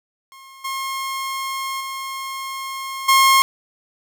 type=tone with level steps; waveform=sawtooth; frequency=1074 Hz; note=C6; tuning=45 cents sharp; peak=-37 / -20 / -23 / -7 dBFS; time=0.32-3.42 s; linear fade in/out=0 ms; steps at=0.64 / 1.8 / 3.08 s; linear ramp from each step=10 ms; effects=none